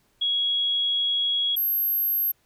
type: tone pair in turn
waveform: sine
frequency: 3324 / 12550 Hz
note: G#7 / G9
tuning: +1 / +1 cents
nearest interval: octave + major seventh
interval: 2300 cents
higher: second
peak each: -21 dBFS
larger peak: neither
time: 0.21-1.56 / 1.56-2.32 s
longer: first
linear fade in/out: 10 ms
effects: pink hiss -66 dBFS RMS until 2.45 s